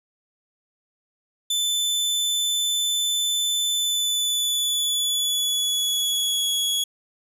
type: tone with pitch glide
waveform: sawtooth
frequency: 3520 to 3351 Hz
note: A7 to G#7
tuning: 0 to +15 cents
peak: -18 dBFS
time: 1.5-6.84 s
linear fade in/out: 5 ms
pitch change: -85 cents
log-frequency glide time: 3.72-6.48 s
effects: resampled to 32000 Hz